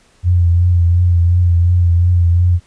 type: tone with vibrato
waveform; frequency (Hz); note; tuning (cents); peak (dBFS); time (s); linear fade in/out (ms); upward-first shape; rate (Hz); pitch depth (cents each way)
sine; 87.31; F2; 0; -8; 0.23-2.6; 50; triangle; 2.8; 44
effects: pink hiss -52 dBFS RMS until 2.66 s + resampled to 22050 Hz